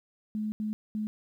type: tone bursts at uneven times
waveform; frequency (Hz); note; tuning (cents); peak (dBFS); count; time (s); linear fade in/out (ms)
sine; 214; A3; -48; -29; 3; 0.35-0.52 / 0.6-0.73 / 0.95-1.07; 0
effects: 11-bit